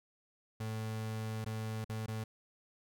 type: tone with dropouts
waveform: 35% pulse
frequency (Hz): 110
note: A2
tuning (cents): 0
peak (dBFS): -35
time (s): 0.6-2.24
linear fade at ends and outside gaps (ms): 5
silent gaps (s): 1.446-1.461 / 1.845-1.894 / 2.062-2.081
effects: none